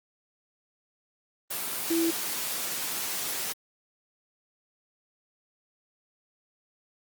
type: tone in noise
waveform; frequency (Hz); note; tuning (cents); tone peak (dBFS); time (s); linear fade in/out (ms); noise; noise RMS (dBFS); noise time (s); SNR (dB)
sine; 332; E4; +12; -23; 1.9-2.11; 10; white; -32; 1.5-3.53; +6
effects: high-pass 150 Hz 12 dB/octave + Opus 24 kbps